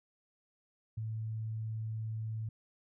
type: tone with ADSR envelope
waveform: sine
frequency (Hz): 110.4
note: A2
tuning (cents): +6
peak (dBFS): -32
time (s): 0.97-2.49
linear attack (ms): 11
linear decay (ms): 5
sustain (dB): -3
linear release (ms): 4
effects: none